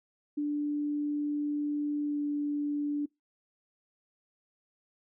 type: tone with pitch glide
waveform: sine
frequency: 293.7 to 291.8 Hz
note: D4 to D4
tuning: 0 to -11 cents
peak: -28 dBFS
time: 0.37-3.06 s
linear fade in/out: 10 ms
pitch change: -11 cents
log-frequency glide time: 2.04-2.19 s
effects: noise-tail reverb RT60 0.2 s tail -25 dB re dry